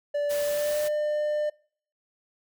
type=tone with pitch glide; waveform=triangle; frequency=582 to 599.7 Hz; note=D5 to D5; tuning=-16 to +36 cents; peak=-22 dBFS; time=0.14-1.5 s; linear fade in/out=10 ms; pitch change=+52 cents; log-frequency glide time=0.44-0.82 s
type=noise; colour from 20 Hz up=white; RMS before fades=-37 dBFS; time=0.29-0.89 s; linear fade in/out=20 ms
effects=noise-tail reverb RT60 0.5 s tail -23 dB re dry